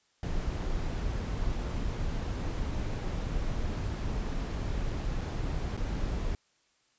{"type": "noise with dropouts", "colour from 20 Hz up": "brown", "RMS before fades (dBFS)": -32, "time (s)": [0.23, 6.35], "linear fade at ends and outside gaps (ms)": 1, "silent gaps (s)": [[5.21, 5.213], [5.768, 5.775]], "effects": ["white hiss -70 dBFS RMS until 6.98 s", "resampled to 16000 Hz"]}